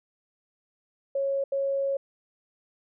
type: tone bursts at uneven times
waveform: sine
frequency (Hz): 550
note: C#5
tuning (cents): -14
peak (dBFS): -24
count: 2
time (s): 1.15-1.44 / 1.52-1.97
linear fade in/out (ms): 5
effects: none